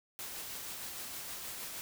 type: noise with tremolo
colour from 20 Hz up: white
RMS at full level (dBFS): -42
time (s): 0.19-1.81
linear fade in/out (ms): 0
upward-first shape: sine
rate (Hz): 6.4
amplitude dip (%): 25
effects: none